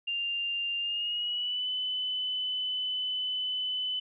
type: tone with pitch glide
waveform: sine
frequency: 2794 to 3012 Hz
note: F7 to F#7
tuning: 0 to +30 cents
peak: -29 dBFS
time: 0.07-4 s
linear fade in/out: 10 ms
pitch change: +130 cents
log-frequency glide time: 0.79-1.69 s
effects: none